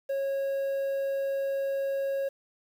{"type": "tone with quantisation", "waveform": "triangle", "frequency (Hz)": 548, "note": "C#5", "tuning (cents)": -20, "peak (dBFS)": -25, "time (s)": [0.09, 2.29], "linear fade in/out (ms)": 10, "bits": 9, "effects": []}